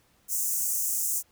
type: high-pass noise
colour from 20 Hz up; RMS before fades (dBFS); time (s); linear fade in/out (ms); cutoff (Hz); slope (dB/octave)
pink; -28; 0.28-1.23; 50; 6400; 48
effects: pink hiss -65 dBFS RMS until 1.31 s